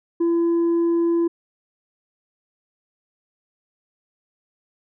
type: tone with tanh clipping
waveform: triangle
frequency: 337.9 Hz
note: E4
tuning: 43 cents sharp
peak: -17 dBFS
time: 0.2-1.28 s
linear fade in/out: 10 ms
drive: 7 dB
effects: none